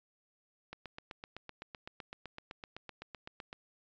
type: click train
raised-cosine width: 0.3 ms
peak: -28 dBFS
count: 23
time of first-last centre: 0.73-3.529 s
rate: 7.86 Hz
effects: resampled to 16000 Hz